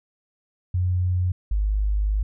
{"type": "tone pair in turn", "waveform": "sine", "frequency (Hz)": [90.5, 51.19], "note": ["F#2", "G#1"], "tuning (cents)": [-38, -24], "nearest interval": "minor seventh", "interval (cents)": 986, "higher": "first", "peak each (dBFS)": -19, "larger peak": "neither", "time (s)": [[0.74, 1.32], [1.51, 2.23]], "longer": "second", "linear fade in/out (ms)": 5, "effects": []}